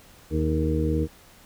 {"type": "harmonic tone with a mistuned harmonic", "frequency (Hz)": 78, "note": "D#2", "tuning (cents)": 5, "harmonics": [1, 2, 3, 4, 5, 6], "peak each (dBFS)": [-25, -28, -32, -27, -37, -29], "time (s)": [0.3, 1.08], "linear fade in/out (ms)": 50, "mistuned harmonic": 5, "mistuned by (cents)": 58, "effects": ["pink hiss -52 dBFS RMS until 1.45 s"]}